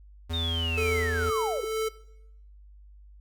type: tone with pitch glide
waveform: square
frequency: 82.9 to 82 Hz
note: E2 to E2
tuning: +10 to -9 cents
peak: -30 dBFS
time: 0.29-1.31 s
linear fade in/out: 20 ms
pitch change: -19 cents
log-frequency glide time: 0.6-0.79 s
type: linear sweep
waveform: sine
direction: down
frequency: 3728 to 362.3 Hz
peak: -29 dBFS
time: 0.33-1.65 s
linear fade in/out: 10 ms
type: tone with tremolo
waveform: square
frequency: 440 Hz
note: A4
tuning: in tune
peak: -26 dBFS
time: 0.77-1.89 s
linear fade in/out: 10 ms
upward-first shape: sine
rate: 2.1 Hz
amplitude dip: 50%
effects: noise-tail reverb RT60 0.8 s tail -19 dB re dry + added 50 Hz sine -48 dBFS peak until 3.2 s